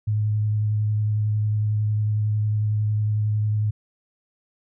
sine tone with vibrato, 106.3 Hz, G#2, 41 cents sharp, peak -19 dBFS, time 0.07-3.71 s, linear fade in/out 10 ms, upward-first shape sine, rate 11 Hz, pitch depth 14 cents each way, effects none

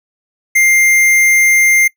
square tone, 2100 Hz, C7, 6 cents sharp, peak -8 dBFS, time 0.55-1.88 s, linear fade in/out 10 ms, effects noise-tail reverb RT60 0.1 s tail -22 dB re dry

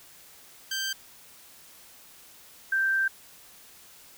15% pulse / sine tone pair in turn, 1568 / 1568 Hz, G6 / G6, 0 / 0 cents, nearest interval unison, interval 0 cents, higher neither, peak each -22 dBFS, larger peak neither, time 0.71-0.93 / 2.72-3.08 s, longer second, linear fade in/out 5 ms, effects white hiss -52 dBFS RMS until 4.17 s

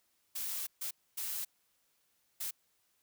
blue noise bursts at uneven times, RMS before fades -38 dBFS, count 4, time 0.35-0.67 / 0.81-0.91 / 1.17-1.45 / 2.4-2.51 s, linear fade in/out 10 ms, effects white hiss -75 dBFS RMS until 3.02 s

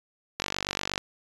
click train, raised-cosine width 0.2 ms, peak -10 dBFS, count 29, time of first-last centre 0.4-0.979 s, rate 48.4 Hz, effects resampled to 24000 Hz

